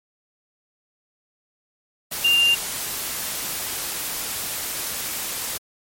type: tone in noise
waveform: sine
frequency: 2794 Hz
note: F7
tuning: in tune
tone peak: -14 dBFS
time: 2.24-2.55 s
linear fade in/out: 10 ms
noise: white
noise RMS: -28 dBFS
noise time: 2.11-5.58 s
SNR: +11 dB
effects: MP3 64 kbps